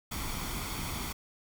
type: noise with comb filter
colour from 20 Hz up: pink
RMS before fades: -36 dBFS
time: 0.11-1.13 s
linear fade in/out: 10 ms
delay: 0.89 ms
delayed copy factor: +0.55
effects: none